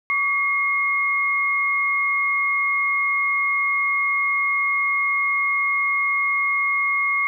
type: tone pair together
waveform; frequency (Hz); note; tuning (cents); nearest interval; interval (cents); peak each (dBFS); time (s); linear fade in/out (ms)
sine; 1138 / 2148; C#6 / C7; +45 / +45; major seventh; 1100; -24 / -19; 0.1-7.27; 0
effects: none